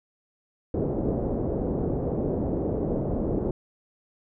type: low-pass noise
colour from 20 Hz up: white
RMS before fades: -27 dBFS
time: 0.74-3.51 s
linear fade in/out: 2 ms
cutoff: 500 Hz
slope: 24 dB/octave
effects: none